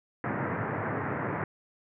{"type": "band-pass noise", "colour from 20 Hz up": "pink", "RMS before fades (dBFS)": -32, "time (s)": [0.24, 1.44], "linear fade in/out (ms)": 2, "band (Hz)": [100, 2000], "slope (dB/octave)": 48, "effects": []}